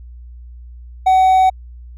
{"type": "tone with hard clipping", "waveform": "triangle", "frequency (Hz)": 753, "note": "F#5", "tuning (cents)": 30, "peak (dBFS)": -9, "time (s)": [1.06, 1.5], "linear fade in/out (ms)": 10, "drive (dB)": 5, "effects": ["added 60 Hz sine -33 dBFS peak until 1.97 s"]}